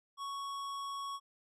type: tone with hard clipping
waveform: sine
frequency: 1111 Hz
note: C#6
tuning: 4 cents sharp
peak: -40 dBFS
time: 0.17-1.2 s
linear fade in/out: 50 ms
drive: 14 dB
effects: none